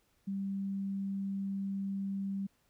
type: tone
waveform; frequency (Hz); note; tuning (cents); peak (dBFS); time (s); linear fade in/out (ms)
sine; 196; G3; 0; -33; 0.27-2.47; 10
effects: pink hiss -73 dBFS RMS until 2.69 s